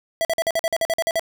square tone bursts, 659.3 Hz, E5, in tune, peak -19 dBFS, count 12, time 0.21-1.195 s, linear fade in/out 0 ms, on 39 ms, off 47 ms, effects none

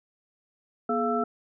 sine tone cluster, 240.7 / 423.9 / 693 / 1327 Hz, B3 / G#4 / F5 / E6, -44 / +35 / -14 / +11 cents, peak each -29 dBFS, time 0.89-1.24 s, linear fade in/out 5 ms, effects none

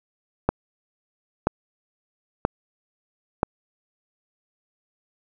click train, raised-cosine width 1 ms, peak -4 dBFS, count 4, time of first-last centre 0.49-3.431 s, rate 1.02 Hz, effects none

